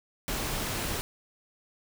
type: noise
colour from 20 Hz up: pink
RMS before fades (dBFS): -32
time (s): 0.28-1.01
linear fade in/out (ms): 0
effects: none